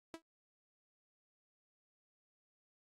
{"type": "tone with exponential decay", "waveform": "sawtooth", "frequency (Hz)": 327, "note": "E4", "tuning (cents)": -14, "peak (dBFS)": -38, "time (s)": [0.14, 0.22], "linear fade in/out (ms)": 0, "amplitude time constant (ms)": 17, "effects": ["low-pass 10000 Hz 12 dB/octave", "Opus 48 kbps"]}